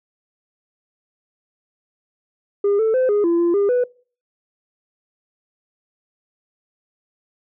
sine tone with pitch steps, 404.4 / 442.6 / 514 / 413.3 / 339.7 / 343.3 / 403 / 494.3 Hz, G#4 / A4 / C5 / G#4 / F4 / F4 / G4 / B4, -46 / +10 / -31 / -8 / -48 / -30 / +48 / +1 cents, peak -12 dBFS, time 2.64-3.84 s, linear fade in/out 5 ms, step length 150 ms, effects noise-tail reverb RT60 0.4 s tail -24 dB re dry + tanh soft clip ceiling -13 dBFS

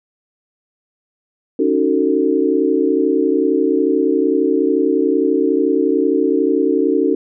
sine chord, D# half-diminished seventh, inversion third, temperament just, 280 / 311.1 / 373.4 / 448 Hz, C#4 / D#4 / F#4 / A4, +18 / 0 / +16 / +31 cents, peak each -18 dBFS, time 1.59-7.15 s, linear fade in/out 5 ms, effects none

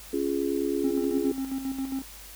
sine chord, Db major, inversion none, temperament just, 277.2 / 346.5 / 415.8 Hz, Db4 / F4 / Ab4, 0 / -14 / +2 cents, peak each -29 dBFS, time 0.13-1.32 s, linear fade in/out 5 ms
triangle tone with tremolo, 267.6 Hz, C4, 39 cents sharp, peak -25 dBFS, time 0.84-2.02 s, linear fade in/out 2 ms, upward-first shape square, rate 7.4 Hz, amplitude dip 55%
effects added 50 Hz sine -49 dBFS peak until 2.35 s + white hiss -46 dBFS RMS until 2.35 s

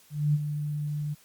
sine tone with ADSR envelope, 148.4 Hz, D3, 18 cents sharp, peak -19 dBFS, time 0.1-1.15 s, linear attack 240 ms, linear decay 37 ms, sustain -9 dB, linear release 23 ms, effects white hiss -58 dBFS RMS until 1.24 s + Opus 48 kbps

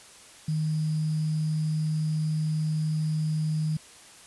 sine tone with sample-and-hold, 155.56 Hz, D#3, in tune, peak -24 dBFS, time 0.48-3.77 s, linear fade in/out 5 ms, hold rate 4900 Hz, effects white hiss -50 dBFS RMS until 4.26 s + resampled to 24000 Hz

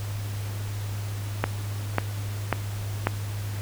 click train, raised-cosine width 0.5 ms, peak -6 dBFS, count 4, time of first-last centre 1.44-3.07 s, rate 1.84 Hz, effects added 102 Hz sine -29 dBFS peak until 3.61 s + pink hiss -41 dBFS RMS until 3.61 s

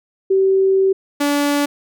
sine / sawtooth tone pair in turn, 384.5 / 288 Hz, G4 / D4, -33 / -34 cents, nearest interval perfect fourth, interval 501 cents, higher first, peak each -11 dBFS, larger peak neither, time 0.3-0.93 / 1.2-1.66 s, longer first, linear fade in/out 10 ms, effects none

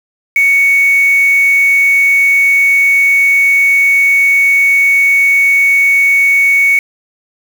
sine tone with quantisation, 2228 Hz, C#7, 8 cents sharp, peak -6 dBFS, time 0.36-6.79 s, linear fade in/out 2 ms, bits 4, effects none

